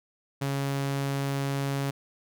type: tone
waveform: sawtooth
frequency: 138.59 Hz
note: C#3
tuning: in tune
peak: -23 dBFS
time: 0.41-1.91 s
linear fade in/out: 10 ms
effects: none